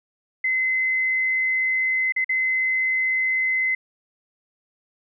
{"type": "tone with dropouts", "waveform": "sine", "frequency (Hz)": 2049, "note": "C7", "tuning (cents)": -37, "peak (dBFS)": -19, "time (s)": [0.44, 3.75], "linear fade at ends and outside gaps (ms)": 5, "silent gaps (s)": [[2.123, 2.162], [2.245, 2.292]], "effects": []}